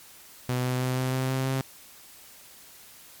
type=tone with pitch steps; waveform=sawtooth; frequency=125.7 / 126.87 / 128.05 / 129.23 / 130.43 / 131.64 / 132.87 Hz; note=B2 / B2 / C3 / C3 / C3 / C3 / C3; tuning=+31 / +47 / -37 / -21 / -5 / +11 / +27 cents; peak=-21 dBFS; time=0.49-1.61 s; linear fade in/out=0 ms; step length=160 ms; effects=white hiss -50 dBFS RMS until 3.2 s + MP3 96 kbps